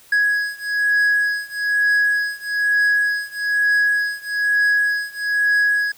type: beating tone pair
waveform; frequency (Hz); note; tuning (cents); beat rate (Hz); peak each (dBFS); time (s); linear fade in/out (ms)
triangle; 1666 / 1667.1; G#6 / G#6; +5 / +6; 1.1; -17 / -18; 0.12-5.92; 5
effects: white hiss -49 dBFS RMS until 5.97 s